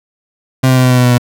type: tone with pitch steps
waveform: 30% pulse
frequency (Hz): 130.4 / 129.2 / 128.01 / 126.83 / 125.67 / 124.51 / 123.37 / 122.23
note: C3 / C3 / C3 / B2 / B2 / B2 / B2 / B2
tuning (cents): -5 / -21 / -37 / +46 / +31 / +15 / -1 / -17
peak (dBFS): -4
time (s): 0.63-1.182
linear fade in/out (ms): 10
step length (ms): 69
effects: none